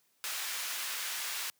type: high-pass noise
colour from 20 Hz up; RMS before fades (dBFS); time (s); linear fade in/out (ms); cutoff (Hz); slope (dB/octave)
pink; -37; 0.24-1.5; 0; 1600; 12
effects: white hiss -72 dBFS RMS until 1.59 s + high-pass 100 Hz 12 dB/octave